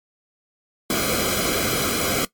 pink noise with comb filter, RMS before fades -22 dBFS, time 0.9-2.25 s, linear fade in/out 2 ms, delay 1.1 ms, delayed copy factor -0.85, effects noise-tail reverb RT60 0.1 s tail -18 dB re dry + MP3 96 kbps

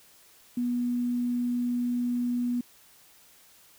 sine tone with quantisation, 243.3 Hz, B3, 26 cents flat, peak -25 dBFS, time 0.57-2.61 s, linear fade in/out 5 ms, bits 9, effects white hiss -57 dBFS RMS until 3.78 s

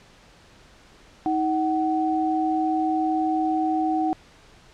sine tone pair together, 316.6 / 750 Hz, D#4 / F#5, +30 / +23 cents, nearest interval octave + minor third, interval 1493 cents, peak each -23 dBFS, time 1.26-4.13 s, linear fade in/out 0 ms, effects pink hiss -52 dBFS RMS until 4.73 s + low-pass 6000 Hz 12 dB/octave

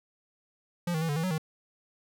square tone with pitch steps, 174.1 / 158.2 / 164.1 / 145.3 / 162.4 / 185.5 / 157.6 Hz, F3 / D#3 / E3 / D3 / E3 / F#3 / D#3, -5 / +29 / -8 / -18 / -26 / +5 / +23 cents, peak -28 dBFS, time 0.87-1.381 s, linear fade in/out 5 ms, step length 73 ms, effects none

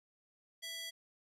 square tone with high-pass filter, 662 Hz, E5, 7 cents sharp, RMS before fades -44 dBFS, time 0.62-0.91 s, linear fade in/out 20 ms, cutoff 2900 Hz, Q 1.8, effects resampled to 32000 Hz

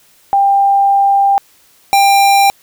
sine / square tone pair in turn, 794 / 794 Hz, G5 / G5, +22 / +22 cents, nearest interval unison, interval 0 cents, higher neither, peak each -7 dBFS, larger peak neither, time 0.33-1.38 / 1.93-2.5 s, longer first, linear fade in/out 0 ms, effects white hiss -49 dBFS RMS until 2.62 s

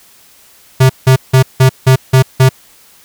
square tone bursts, 130.81 Hz, C3, in tune, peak -4 dBFS, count 7, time 0.8-2.492 s, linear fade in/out 10 ms, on 96 ms, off 170 ms, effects white hiss -44 dBFS RMS until 3.04 s

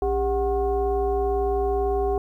sine tone with frequency modulation, 400 Hz, G4, 35 cents sharp, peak -20 dBFS, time 0.02-2.18 s, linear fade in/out 2 ms, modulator 341 Hz, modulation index 1, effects 10-bit

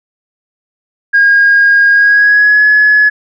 sine tone with pitch glide, 1628 to 1698.1 Hz, G#6 to G#6, -35 to +38 cents, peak -3 dBFS, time 1.13-3.1 s, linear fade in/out 20 ms, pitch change +73 cents, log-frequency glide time 1.91-2.65 s, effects tanh soft clip ceiling 0 dBFS

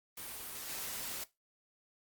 white noise with level steps, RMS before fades -44 / -41 dBFS, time 0.17-1.24 s, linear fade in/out 5 ms, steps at 0.68 s, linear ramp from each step 10 ms, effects noise-tail reverb RT60 0.2 s tail -18 dB re dry + Opus 32 kbps

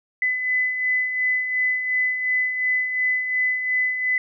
sine beating tone pair, 2007 / 2009.8 Hz, B6 / B6, +27 / +30 cents, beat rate 2.8 Hz, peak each -29 / -20 dBFS, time 0.22-4.18 s, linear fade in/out 2 ms, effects none

